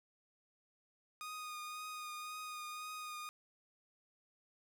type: tone with vibrato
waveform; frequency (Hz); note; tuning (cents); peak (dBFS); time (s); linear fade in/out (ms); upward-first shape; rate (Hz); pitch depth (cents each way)
sawtooth; 1235; D#6; -13; -40; 1.21-3.29; 0; triangle; 1.9; 21
effects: none